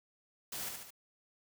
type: noise with echo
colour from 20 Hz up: white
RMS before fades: -41 dBFS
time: 0.52-0.69 s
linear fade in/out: 5 ms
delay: 72 ms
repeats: 3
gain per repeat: -4 dB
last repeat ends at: 0.906 s
effects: none